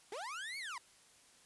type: linear two-way sweep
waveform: 30% pulse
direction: up then down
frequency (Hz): 370 to 2265 to 920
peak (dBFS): -39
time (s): 0.12-0.78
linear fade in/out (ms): 2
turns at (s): 0.58
effects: white hiss -64 dBFS RMS until 1.45 s + resampled to 24000 Hz